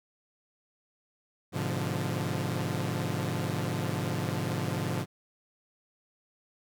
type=chord; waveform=sawtooth; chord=G# diminished seventh; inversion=none; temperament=equal with one note detuned; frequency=103.83 / 126.58 / 146.83 / 174.61 Hz; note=G#2 / B2 / D3 / F3; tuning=0 / +43 / 0 / 0 cents; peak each=-31 dBFS; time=1.52-5.06 s; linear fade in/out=50 ms; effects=none